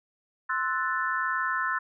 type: chord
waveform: sine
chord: F# half-diminished seventh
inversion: second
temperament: equal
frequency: 1046.5 / 1318.5 / 1480 / 1760 Hz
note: C6 / E6 / F#6 / A6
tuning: 0 / 0 / 0 / 0 cents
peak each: -31 dBFS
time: 0.49-1.79 s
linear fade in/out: 10 ms
effects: none

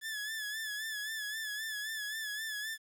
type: tone with vibrato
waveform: sawtooth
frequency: 1727 Hz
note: A6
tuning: 33 cents flat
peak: -33 dBFS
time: 0.01-2.78 s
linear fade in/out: 50 ms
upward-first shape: sine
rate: 3.8 Hz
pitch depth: 59 cents each way
effects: 11-bit

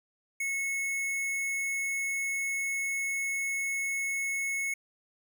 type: tone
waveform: square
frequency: 2192 Hz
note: C#7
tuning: 20 cents flat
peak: -30 dBFS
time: 0.4-4.74 s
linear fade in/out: 5 ms
effects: none

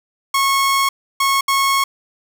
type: tone bursts at uneven times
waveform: sawtooth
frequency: 1095 Hz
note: C#6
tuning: 22 cents flat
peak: -10 dBFS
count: 3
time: 0.34-0.89 / 1.2-1.41 / 1.48-1.84 s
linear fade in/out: 5 ms
effects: 8-bit

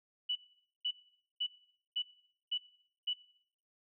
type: tone bursts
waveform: sine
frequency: 2960 Hz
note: F#7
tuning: in tune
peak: -31 dBFS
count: 6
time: 0.29-3.136 s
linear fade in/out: 10 ms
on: 66 ms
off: 490 ms
effects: noise-tail reverb RT60 0.6 s tail -18 dB re dry

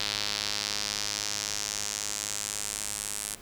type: tone with band-pass filter sweep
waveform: sawtooth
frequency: 103.83 Hz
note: G#2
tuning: in tune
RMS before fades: -33 dBFS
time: 0-3.35 s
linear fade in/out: 5 ms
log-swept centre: 4300 to 9100 Hz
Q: 2.3
effects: pink hiss -50 dBFS RMS until 3.41 s

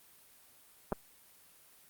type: clicks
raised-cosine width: 1 ms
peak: -19 dBFS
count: 2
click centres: 0.922 / 0.927 s
effects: white hiss -61 dBFS RMS until 1.89 s + Opus 32 kbps

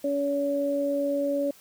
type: tone pair together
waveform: sine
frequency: 282.7 / 566.4 Hz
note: C#4 / C#5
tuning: +34 / +37 cents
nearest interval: octave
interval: 1203 cents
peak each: -28 / -25 dBFS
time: 0.04-1.51 s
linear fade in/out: 5 ms
effects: white hiss -54 dBFS RMS until 1.6 s

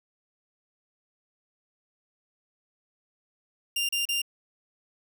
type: tone bursts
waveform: sawtooth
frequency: 2794 Hz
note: F7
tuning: in tune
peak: -22 dBFS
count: 3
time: 3.76-4.218 s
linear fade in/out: 5 ms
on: 130 ms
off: 34 ms
effects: none

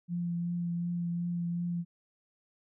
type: tone with vibrato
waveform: sine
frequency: 172.7 Hz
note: F3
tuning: 19 cents flat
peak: -30 dBFS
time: 0.08-1.85 s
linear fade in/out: 50 ms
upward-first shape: triangle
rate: 2.7 Hz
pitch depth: 17 cents each way
effects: none

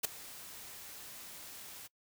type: noise with ADSR envelope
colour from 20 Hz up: white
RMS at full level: -29 dBFS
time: 0.03-1.88 s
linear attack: 17 ms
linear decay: 8 ms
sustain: -20 dB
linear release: 22 ms
effects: noise-tail reverb RT60 0.1 s tail -23 dB re dry

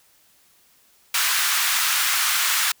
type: high-pass noise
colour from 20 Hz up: pink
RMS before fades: -21 dBFS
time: 1.14-2.72 s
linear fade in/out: 5 ms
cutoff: 1200 Hz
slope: 24 dB/octave
effects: white hiss -58 dBFS RMS until 2.8 s

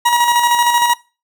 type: tone with tremolo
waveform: 40% pulse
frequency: 956 Hz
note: A#5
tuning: 43 cents sharp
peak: -8 dBFS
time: 0.05-0.94 s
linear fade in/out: 10 ms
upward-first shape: square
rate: 13 Hz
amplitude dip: 40%
effects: noise-tail reverb RT60 0.3 s tail -21 dB re dry

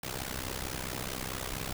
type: noise with amplitude modulation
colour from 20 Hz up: pink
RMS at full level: -33 dBFS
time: 0.03-1.73 s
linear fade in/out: 5 ms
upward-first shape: sine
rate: 64.5 Hz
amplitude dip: 90%
effects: none

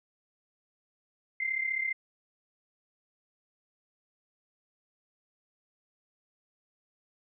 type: tone pair together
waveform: sine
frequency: 2081 / 2116 Hz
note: C7 / C7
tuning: -10 / +19 cents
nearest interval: unison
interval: 29 cents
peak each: -30 / -34 dBFS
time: 1.4-1.93 s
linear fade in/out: 5 ms
effects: none

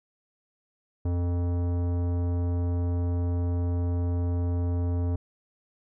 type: tone with tanh clipping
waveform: sine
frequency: 87.5 Hz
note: F2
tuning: 4 cents sharp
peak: -26 dBFS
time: 1.05-5.16 s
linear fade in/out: 5 ms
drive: 16 dB
effects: none

